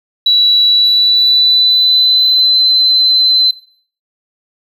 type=tone with pitch glide; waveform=triangle; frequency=3926 to 4055 Hz; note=B7 to B7; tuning=-11 to +45 cents; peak=-3 dBFS; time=0.26-3.51 s; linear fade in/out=5 ms; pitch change=+56 cents; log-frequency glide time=0.66-2.57 s; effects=noise-tail reverb RT60 0.5 s tail -21 dB re dry + tanh soft clip ceiling -5 dBFS